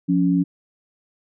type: tone pair together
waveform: sine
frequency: 176.39 / 280 Hz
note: F3 / C#4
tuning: +18 / +18 cents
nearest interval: minor sixth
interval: 800 cents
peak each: -18 dBFS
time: 0.08-0.44 s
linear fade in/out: 20 ms
effects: none